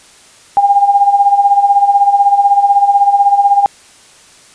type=tone with tremolo; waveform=sine; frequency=805 Hz; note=G5; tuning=46 cents sharp; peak=-3 dBFS; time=0.57-3.66 s; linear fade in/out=0 ms; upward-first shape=sine; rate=16 Hz; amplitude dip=70%; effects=white hiss -42 dBFS RMS until 4.54 s + resampled to 22050 Hz